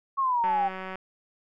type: exponential sweep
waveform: sine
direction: down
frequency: 1108.7 to 771 Hz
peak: -22 dBFS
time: 0.17-0.69 s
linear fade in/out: 20 ms
type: click train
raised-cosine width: 0.5 ms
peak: -22 dBFS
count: 98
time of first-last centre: 0.44-0.956 s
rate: 188 Hz
effects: none